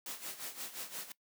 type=noise with tremolo; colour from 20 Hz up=white; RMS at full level=-41 dBFS; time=0.06-1.12 s; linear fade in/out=2 ms; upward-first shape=sine; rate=5.7 Hz; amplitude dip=75%; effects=noise-tail reverb RT60 0.1 s tail -21 dB re dry + high-pass 200 Hz 12 dB/octave